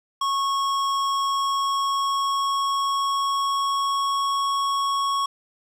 square tone with pitch glide, 1099 to 1106.6 Hz, C#6 to C#6, -15 to -3 cents, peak -22 dBFS, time 0.21-5.26 s, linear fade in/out 5 ms, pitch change +12 cents, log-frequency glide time 1-4.39 s, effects low-pass 8000 Hz 12 dB/octave + 8-bit

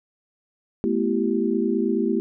sine tone cluster, 214.9 / 244.1 / 333.3 / 388.2 Hz, A3 / B3 / E4 / G4, -41 / -20 / +19 / -17 cents, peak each -25 dBFS, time 0.84-2.2 s, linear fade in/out 0 ms, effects none

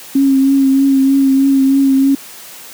sine tone with vibrato, 271.3 Hz, C#4, 37 cents flat, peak -7 dBFS, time 0.15-2.15 s, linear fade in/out 5 ms, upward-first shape triangle, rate 3.2 Hz, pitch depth 29 cents each way, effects white hiss -34 dBFS RMS until 2.73 s + high-pass 150 Hz 12 dB/octave

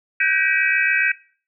sine tone cluster, 1524 / 1591 / 1922 / 2313 / 2554 Hz, G6 / G6 / B6 / D7 / D#7, -49 / +25 / -48 / -27 / +45 cents, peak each -22 dBFS, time 0.2-1.12 s, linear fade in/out 5 ms, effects noise-tail reverb RT60 0.4 s tail -19 dB re dry

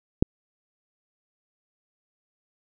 click, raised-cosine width 3 ms, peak -4 dBFS, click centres 0.225 s, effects none

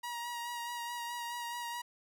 sawtooth tone with vibrato, 952 Hz, A#5, 36 cents sharp, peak -34 dBFS, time 0.03-1.82 s, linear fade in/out 10 ms, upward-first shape sine, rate 4.7 Hz, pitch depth 21 cents each way, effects none

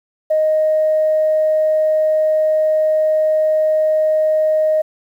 sine tone, 622.3 Hz, D#5, in tune, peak -11 dBFS, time 0.3-4.82 s, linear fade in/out 10 ms, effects tanh soft clip ceiling -7 dBFS + 8-bit

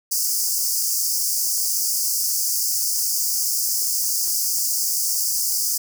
pink high-pass noise, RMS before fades -22 dBFS, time 0.11-5.78 s, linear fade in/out 10 ms, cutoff 4800 Hz, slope 96 dB/octave, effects none

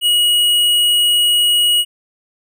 sine tone with hard clipping, 2902 Hz, F#7, 34 cents flat, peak -12 dBFS, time 0.01-1.85 s, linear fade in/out 50 ms, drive 11 dB, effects none

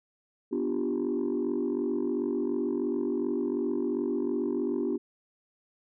sine chord, G dominant seventh, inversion first, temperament equal, 246.9 / 293.7 / 349.2 / 392 Hz, B3 / D4 / F4 / G4, 0 / 0 / 0 / 0 cents, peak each -31 dBFS, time 0.51-4.98 s, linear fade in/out 20 ms, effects tanh soft clip ceiling -21 dBFS

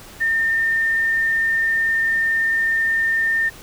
sine tone with frequency modulation, 1811 Hz, A6, 49 cents sharp, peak -16 dBFS, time 0.2-3.5 s, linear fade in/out 20 ms, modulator 24.6 Hz, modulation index 0.23, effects pink hiss -41 dBFS RMS until 3.62 s

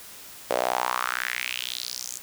sawtooth tone with high-pass filter sweep, 61.9 Hz, B1, 5 cents sharp, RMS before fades -29 dBFS, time 0.5-2.18 s, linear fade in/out 5 ms, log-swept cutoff 530 to 7300 Hz, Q 3.8, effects white hiss -44 dBFS RMS until 2.22 s

